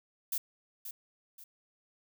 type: noise with echo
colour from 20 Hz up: violet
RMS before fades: -33 dBFS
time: 0.32-0.38 s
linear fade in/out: 5 ms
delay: 530 ms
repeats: 2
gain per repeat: -9 dB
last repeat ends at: 1.44 s
effects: none